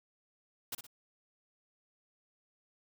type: noise with echo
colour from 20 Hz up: white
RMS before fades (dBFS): -38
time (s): 0.72-0.75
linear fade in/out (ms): 5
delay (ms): 59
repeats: 2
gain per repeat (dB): -8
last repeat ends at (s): 0.868
effects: none